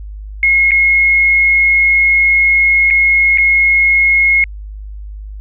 sine tone with dropouts, 2163 Hz, C#7, 43 cents flat, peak -7 dBFS, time 0.43-4.44 s, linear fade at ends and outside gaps 1 ms, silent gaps 0.709-0.717 / 2.903-2.908 / 3.375-3.383 s, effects added 51 Hz sine -25 dBFS peak until 5.4 s

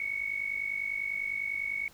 sine tone pair together, 2200 / 2250 Hz, C#7 / C#7, -14 / +25 cents, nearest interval unison, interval 39 cents, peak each -33 / -34 dBFS, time 0-1.88 s, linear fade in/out 2 ms, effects pink hiss -57 dBFS RMS until 1.93 s

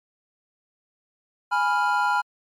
triangle chord, F diminished, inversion first, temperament equal, 830.6 / 987.8 / 1396.9 Hz, Ab5 / Cb6 / F6, 0 / 0 / 0 cents, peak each -22 dBFS, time 1.51-2.22 s, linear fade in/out 20 ms, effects MP3 96 kbps

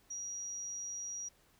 sine tone, 5750 Hz, F8, 50 cents sharp, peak -39 dBFS, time 0.1-1.29 s, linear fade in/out 10 ms, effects pink hiss -68 dBFS RMS until 1.59 s

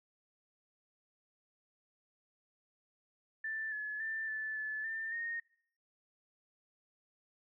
sine tone with pitch steps, 1768 / 1709 / 1778 / 1748 / 1733 / 1792 / 1852 Hz, A6 / G#6 / A6 / A6 / A6 / A6 / A#6, +8 / +49 / +18 / -12 / -27 / +31 / -12 cents, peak -36 dBFS, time 3.44-5.4 s, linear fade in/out 5 ms, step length 280 ms, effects noise-tail reverb RT60 0.6 s tail -22 dB re dry

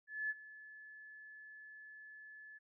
sine tone with ADSR envelope, 1724 Hz, A6, 36 cents flat, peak -34 dBFS, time 0.07-2.59 s, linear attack 230 ms, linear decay 33 ms, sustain -18 dB, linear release 21 ms, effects none

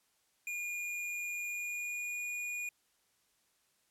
square tone with pitch glide, 2428 to 2445 Hz, D#7 to D#7, -43 to -31 cents, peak -37 dBFS, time 0.47-2.69 s, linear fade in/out 2 ms, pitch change +12 cents, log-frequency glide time 1.39-2.2 s, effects white hiss -74 dBFS RMS until 3.9 s + low-pass 12000 Hz 12 dB/octave

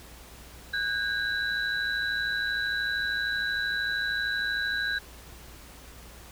sine tone cluster, 1506 / 1619 / 3945 Hz, F#6 / G#6 / B7, +30 / -45 / -3 cents, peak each -33 / -28 / -34 dBFS, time 0.73-4.99 s, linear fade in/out 10 ms, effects added 60 Hz sine -49 dBFS peak until 6.31 s + pink hiss -49 dBFS RMS until 6.31 s

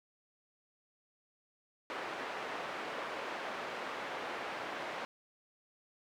pink band-pass noise, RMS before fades -41 dBFS, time 1.9-5.05 s, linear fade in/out 0 ms, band 480 to 2200 Hz, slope 12 dB/octave, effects none

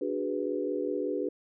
sine chord, G# half-diminished seventh, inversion second, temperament equal, 293.7 / 370 / 415.3 / 493.9 Hz, D4 / F#4 / G#4 / B4, 0 / 0 / 0 / 0 cents, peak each -34 dBFS, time 0.01-1.29 s, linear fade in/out 5 ms, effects none

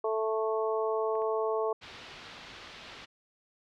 harmonic tone, 220 Hz, A3, in tune, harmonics 2 / 3 / 4 / 5, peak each -29 / -34 / -37 / -36 dBFS, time 0.04-1.73 s, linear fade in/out 5 ms
clicks, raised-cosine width 0.5 ms, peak -38 dBFS, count 5, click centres 1.154 / 1.22 / 1.947 / 2.024 / 2.114 s
white low-pass noise, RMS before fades -48 dBFS, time 1.81-3.06 s, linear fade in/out 20 ms, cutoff 4100 Hz, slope 24 dB/octave
effects none

